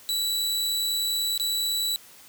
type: tone with dropouts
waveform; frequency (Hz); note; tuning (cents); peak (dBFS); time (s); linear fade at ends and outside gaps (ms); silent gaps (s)
sawtooth; 3942; B7; -4; -21; 0.09-1.96; 0; 1.377-1.398
effects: white hiss -50 dBFS RMS until 2.28 s + high-pass 60 Hz 12 dB/octave